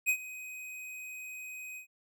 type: tone with ADSR envelope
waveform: square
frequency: 2511 Hz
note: D#7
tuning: 15 cents sharp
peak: -24 dBFS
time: 0.06-1.87 s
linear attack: 31 ms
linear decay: 77 ms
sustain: -18 dB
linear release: 100 ms
effects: none